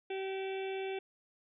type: harmonic tone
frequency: 384.5 Hz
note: G4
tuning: 33 cents flat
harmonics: 1 / 2 / 4 / 5 / 6 / 7 / 8 / 9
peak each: -36 / -44 / -52 / -57 / -48 / -49 / -58 / -53 dBFS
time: 0.1-0.99 s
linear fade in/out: 5 ms
effects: none